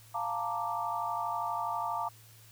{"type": "chord", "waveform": "sine", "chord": "Bb major seventh", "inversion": "second", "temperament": "equal", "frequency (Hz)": [698.5, 880, 932.3, 1174.7], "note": ["F5", "A5", "Bb5", "D6"], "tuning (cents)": [0, 0, 0, 0], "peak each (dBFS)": [-37, -37, -36, -36], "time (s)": [0.14, 2.09], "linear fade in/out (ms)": 10, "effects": ["added 111 Hz sine -56 dBFS peak until 2.51 s", "white hiss -58 dBFS RMS until 2.51 s"]}